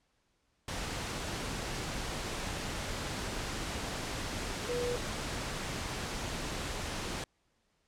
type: tone in noise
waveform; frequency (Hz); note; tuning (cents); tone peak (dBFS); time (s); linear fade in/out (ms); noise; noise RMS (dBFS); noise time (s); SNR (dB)
sine; 486.6; B4; -26; -32; 4.69-4.96; 2; pink; -37; 0.68-7.24; +2
effects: pink hiss -75 dBFS RMS until 7.87 s + low-pass 8000 Hz 12 dB/octave